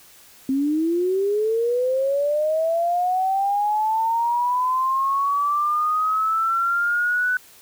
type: linear sweep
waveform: sine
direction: up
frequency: 261.6 to 1500 Hz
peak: -18 dBFS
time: 0.49-7.37 s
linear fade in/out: 2 ms
effects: white hiss -49 dBFS RMS until 7.61 s